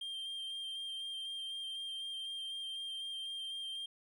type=tone with vibrato; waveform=triangle; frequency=3177 Hz; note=G7; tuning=23 cents sharp; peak=-38 dBFS; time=0.01-3.86 s; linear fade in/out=5 ms; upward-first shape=square; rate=4 Hz; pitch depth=11 cents each way; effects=none